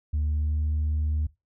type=tone with pitch glide; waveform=sine; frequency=75.2 to 76.25 Hz; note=D2 to D#2; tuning=+42 to -34 cents; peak=-21 dBFS; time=0.13-1.27 s; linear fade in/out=10 ms; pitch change=+24 cents; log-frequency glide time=0.24-0.64 s; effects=noise-tail reverb RT60 0.2 s tail -19 dB re dry + tanh soft clip ceiling -21 dBFS